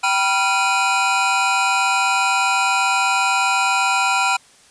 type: tone cluster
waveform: square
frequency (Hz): 777 / 975 / 1380 / 2479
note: G5 / B5 / F6 / D#7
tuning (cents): -16 / -23 / -21 / -7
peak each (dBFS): -22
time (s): 0.03-4.37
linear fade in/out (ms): 10
effects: white hiss -50 dBFS RMS until 4.7 s + resampled to 22050 Hz